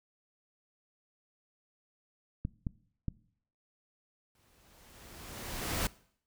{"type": "clicks", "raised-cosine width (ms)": 5, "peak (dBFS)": -21, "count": 3, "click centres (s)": [2.451, 2.668, 3.083]}
{"type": "noise with exponential growth", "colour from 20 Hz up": "pink", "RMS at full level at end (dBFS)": -31, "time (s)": [4.35, 5.87], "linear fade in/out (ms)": 2, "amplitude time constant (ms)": 330}
{"effects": ["noise-tail reverb RT60 0.6 s tail -21 dB re dry"]}